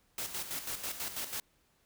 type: noise with tremolo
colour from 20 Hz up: white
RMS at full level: -37 dBFS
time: 0.18-1.4 s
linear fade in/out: 2 ms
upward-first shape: square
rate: 6.1 Hz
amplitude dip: 60%
effects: pink hiss -71 dBFS RMS until 1.85 s